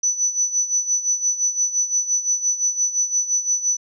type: tone with tremolo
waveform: sine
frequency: 5970 Hz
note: F#8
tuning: 15 cents sharp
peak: -15 dBFS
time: 0.03-3.77 s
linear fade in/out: 5 ms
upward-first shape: sine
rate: 5.8 Hz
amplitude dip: 75%
effects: none